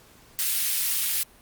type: high-pass noise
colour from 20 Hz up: white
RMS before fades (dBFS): -25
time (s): 0.39-1.23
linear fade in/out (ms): 0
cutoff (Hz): 2400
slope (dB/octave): 12
effects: pink hiss -54 dBFS RMS until 1.41 s + Opus 48 kbps